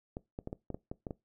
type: clicks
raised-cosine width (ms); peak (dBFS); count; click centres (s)
2; -25; 9; 0.169 / 0.389 / 0.474 / 0.529 / 0.703 / 0.745 / 0.915 / 1.068 / 1.108
effects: noise-tail reverb RT60 0.2 s tail -21 dB re dry